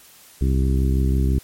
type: harmonic tone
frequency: 66 Hz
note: C2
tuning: 16 cents sharp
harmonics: 1 / 2 / 3 / 4 / 5 / 6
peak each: -17 / -23 / -27 / -29 / -31 / -33 dBFS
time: 0.41-1.39 s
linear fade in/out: 5 ms
effects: white hiss -48 dBFS RMS until 1.43 s + MP3 64 kbps